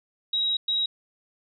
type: tone bursts at uneven times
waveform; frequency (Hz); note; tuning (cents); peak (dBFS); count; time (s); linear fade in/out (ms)
sine; 3829; A#7; +46; -22; 2; 0.33-0.57 / 0.68-0.86; 5
effects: none